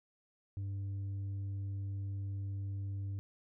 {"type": "tone with tanh clipping", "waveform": "triangle", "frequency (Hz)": 98.6, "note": "G2", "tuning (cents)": 11, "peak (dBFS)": -37, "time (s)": [0.57, 3.19], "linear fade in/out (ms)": 0, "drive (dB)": 8, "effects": []}